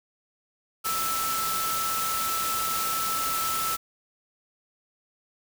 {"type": "tone in noise", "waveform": "sine", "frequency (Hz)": 1318.5, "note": "E6", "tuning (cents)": 0, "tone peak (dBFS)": -28, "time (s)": [0.84, 3.77], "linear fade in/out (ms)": 20, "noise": "white", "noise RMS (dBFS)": -30, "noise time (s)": [0.84, 3.77], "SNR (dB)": -1, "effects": []}